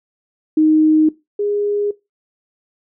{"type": "tone pair in turn", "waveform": "sine", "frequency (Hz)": [311.1, 411.1], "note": ["D#4", "G#4"], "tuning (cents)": [0, -18], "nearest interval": "perfect fourth", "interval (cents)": 482, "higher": "second", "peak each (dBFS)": [-9, -16], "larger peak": "first", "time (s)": [[0.57, 1.09], [1.39, 1.91]], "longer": "neither", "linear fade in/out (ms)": 5, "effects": ["noise-tail reverb RT60 0.2 s tail -18 dB re dry"]}